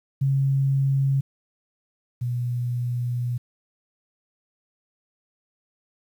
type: tone pair in turn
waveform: sine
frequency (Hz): 136.4 / 122.05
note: C#3 / B2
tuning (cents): -28 / -20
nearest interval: major second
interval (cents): 192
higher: first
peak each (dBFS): -18 / -23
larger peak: first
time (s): 0.21-1.21 / 2.21-3.38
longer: second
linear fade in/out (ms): 10
effects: 9-bit